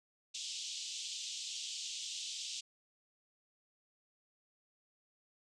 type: band-pass noise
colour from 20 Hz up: pink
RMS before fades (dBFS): -43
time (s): 0.34-2.61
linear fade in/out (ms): 10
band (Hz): 2900 to 7700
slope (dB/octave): 48
effects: none